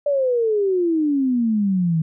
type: exponential sweep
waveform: sine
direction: down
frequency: 587.3 to 156.5 Hz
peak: -16 dBFS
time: 0.06-2.02 s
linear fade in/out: 5 ms
effects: none